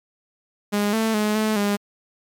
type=tone with pitch steps; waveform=sawtooth; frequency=205.7 / 222.4 / 211.6 / 216.6 / 203.7 Hz; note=G#3 / A3 / G#3 / A3 / G#3; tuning=-16 / +19 / +33 / -27 / -33 cents; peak=-15 dBFS; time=0.72-1.77 s; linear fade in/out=20 ms; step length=210 ms; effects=MP3 96 kbps